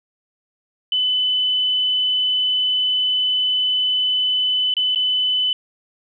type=tone with dropouts; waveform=sine; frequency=3010 Hz; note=F#7; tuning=29 cents sharp; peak=-16 dBFS; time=0.92-5.53 s; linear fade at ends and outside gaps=2 ms; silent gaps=4.74-4.767 / 4.949-4.958 s; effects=none